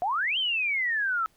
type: exponential two-way sweep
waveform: sine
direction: up then down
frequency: 683 to 3200 to 1291 Hz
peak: -24 dBFS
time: 0.02-1.26 s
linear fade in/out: 0 ms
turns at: 0.38 s
effects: pink hiss -65 dBFS RMS until 1.36 s